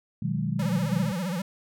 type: chord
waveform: sine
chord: G# minor seventh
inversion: first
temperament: equal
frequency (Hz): 123.47 / 155.56 / 185 / 207.7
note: B2 / D#3 / F#3 / G#3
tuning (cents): 0 / 0 / 0 / 0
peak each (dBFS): -31 / -29 / -31 / -32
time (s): 0.22-1.12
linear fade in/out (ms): 5
type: tone with vibrato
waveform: square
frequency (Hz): 180.1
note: F#3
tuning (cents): -46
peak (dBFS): -28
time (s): 0.59-1.42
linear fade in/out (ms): 5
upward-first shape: sine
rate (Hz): 15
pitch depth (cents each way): 160
effects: none